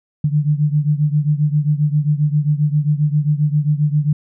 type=beating tone pair; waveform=sine; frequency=146.83 / 154.33 Hz; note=D3 / D#3; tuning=0 / -14 cents; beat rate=7.5 Hz; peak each=-15 / -18 dBFS; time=0.24-4.13 s; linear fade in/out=5 ms; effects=none